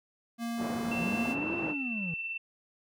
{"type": "tone", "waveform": "square", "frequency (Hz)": 233.1, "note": "A#3", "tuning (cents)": 0, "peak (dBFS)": -33, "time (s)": [0.38, 1.36], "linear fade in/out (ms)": 50}
{"type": "band-pass noise", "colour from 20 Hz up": "pink", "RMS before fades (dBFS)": -38, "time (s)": [0.57, 1.75], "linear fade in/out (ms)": 50, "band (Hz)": [160, 970], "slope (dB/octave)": 12}
{"type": "tone with tremolo", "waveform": "sine", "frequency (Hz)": 2681, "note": "E7", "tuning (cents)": 29, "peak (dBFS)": -32, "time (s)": [0.91, 2.38], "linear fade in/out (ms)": 10, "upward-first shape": "sine", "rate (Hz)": 18, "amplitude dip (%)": 35}
{"type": "linear two-way sweep", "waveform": "triangle", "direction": "up then down", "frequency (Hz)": [156.8, 347.7, 156.8], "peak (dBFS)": -32, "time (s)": [0.98, 2.14], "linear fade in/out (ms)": 2, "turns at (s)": 1.57}
{"effects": []}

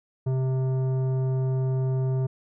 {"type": "tone with tanh clipping", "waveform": "triangle", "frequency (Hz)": 130.81, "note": "C3", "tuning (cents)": 0, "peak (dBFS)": -24, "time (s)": [0.26, 2.27], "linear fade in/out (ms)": 10, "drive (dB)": 16, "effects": []}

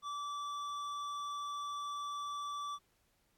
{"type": "tone with hard clipping", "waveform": "triangle", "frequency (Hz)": 1159, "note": "D6", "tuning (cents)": -23, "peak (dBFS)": -40, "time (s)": [0.02, 2.79], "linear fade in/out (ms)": 50, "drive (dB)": 14, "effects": ["pink hiss -75 dBFS RMS until 3.37 s", "AAC 64 kbps"]}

